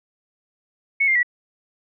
sine tone with pitch steps, 2206 / 2106 / 1944 Hz, C#7 / C7 / B6, -9 / +11 / -28 cents, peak -15 dBFS, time 1-1.231 s, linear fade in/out 10 ms, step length 77 ms, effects none

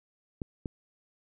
clicks, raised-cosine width 3 ms, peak -21 dBFS, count 2, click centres 0.418 / 0.658 s, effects none

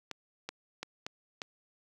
clicks, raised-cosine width 0.2 ms, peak -20 dBFS, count 5, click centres 0.113 / 0.49 / 0.83 / 1.065 / 1.418 s, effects high-pass 150 Hz 12 dB/octave + 10-bit

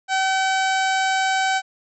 harmonic tone with a mistuned harmonic, 764 Hz, G5, 45 cents flat, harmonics 1 / 2 / 3 / 4 / 5 / 6 / 7 / 8 / 9 / 10, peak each -20 / -23 / -29 / -32 / -33 / -36 / -38 / -39 / -39 / -36 dBFS, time 0.08-1.62 s, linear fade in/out 50 ms, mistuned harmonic 5, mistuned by +16 cents, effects none

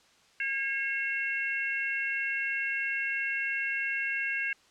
harmonic tone, 543 Hz, C#5, 36 cents flat, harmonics 3 / 4 / 5, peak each -32 / -33 / -34 dBFS, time 0.4-4.53 s, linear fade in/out 2 ms, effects white hiss -62 dBFS RMS until 4.7 s + low-pass 6000 Hz 12 dB/octave

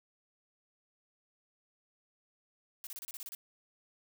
blue noise bursts, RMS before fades -44 dBFS, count 9, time 2.84-3.349 s, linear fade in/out 0 ms, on 29 ms, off 31 ms, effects none

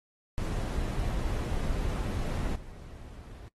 brown noise with level steps, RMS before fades -31 / -45 dBFS, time 0.38-3.48 s, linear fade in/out 0 ms, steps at 2.55 s, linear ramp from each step 5 ms, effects noise-tail reverb RT60 0.1 s tail -20 dB re dry + AAC 32 kbps

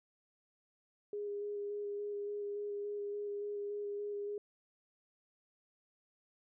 sine tone with vibrato, 410 Hz, G#4, 22 cents flat, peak -37 dBFS, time 1.13-4.38 s, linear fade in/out 2 ms, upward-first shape square, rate 3.5 Hz, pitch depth 11 cents each way, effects none

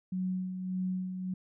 sine tone with tremolo, 185 Hz, F#3, in tune, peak -29 dBFS, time 0.12-1.34 s, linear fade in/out 5 ms, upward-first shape sine, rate 1.7 Hz, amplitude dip 50%, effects none

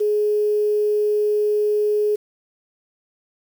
sine tone, 420 Hz, G#4, 19 cents sharp, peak -16 dBFS, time 0-2.16 s, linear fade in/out 10 ms, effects 7-bit

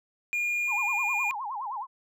triangle tone, 2422 Hz, D#7, 47 cents flat, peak -24 dBFS, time 0.33-1.31 s, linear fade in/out 0 ms
sine tone with vibrato, 937 Hz, A#5, 9 cents sharp, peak -31 dBFS, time 0.67-1.87 s, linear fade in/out 50 ms, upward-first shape sine, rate 9.6 Hz, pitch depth 260 cents each way
effects none

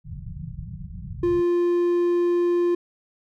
white low-pass noise, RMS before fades -35 dBFS, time 0.04-1.44 s, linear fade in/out 50 ms, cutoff 180 Hz, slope 96 dB/octave
triangle tone, 349.2 Hz, F4, in tune, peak -16 dBFS, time 1.23-2.75 s, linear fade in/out 5 ms
effects none

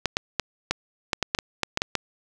clicks, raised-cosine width 0.2 ms, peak -5 dBFS, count 12, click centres 0.057 / 0.169 / 0.397 / 0.71 / 1.132 / 1.227 / 1.349 / 1.388 / 1.633 / 1.774 / 1.819 / 1.953 s, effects none

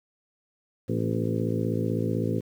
harmonic tone with a mistuned harmonic, 55.9 Hz, A1, 28 cents sharp, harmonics 2 / 3 / 4 / 5 / 6 / 7 / 8 / 9, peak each -29 / -31 / -32 / -33 / -34 / -34 / -35 / -36 dBFS, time 0.88-2.41 s, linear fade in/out 20 ms, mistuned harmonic 5, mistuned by -50 cents, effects 9-bit

